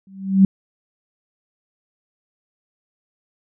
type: tone with exponential growth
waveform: sine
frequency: 193 Hz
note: G3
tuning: 27 cents flat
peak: -5 dBFS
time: 0.07-0.45 s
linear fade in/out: 2 ms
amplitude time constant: 82 ms
effects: none